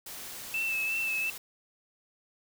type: noise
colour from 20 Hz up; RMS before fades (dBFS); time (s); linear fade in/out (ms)
white; -42; 0.06-1.38; 5
type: tone with vibrato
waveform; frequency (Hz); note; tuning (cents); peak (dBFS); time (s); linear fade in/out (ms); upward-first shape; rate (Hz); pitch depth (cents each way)
sine; 2637; E7; 0; -28; 0.54-1.3; 2; sine; 2.8; 33
effects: none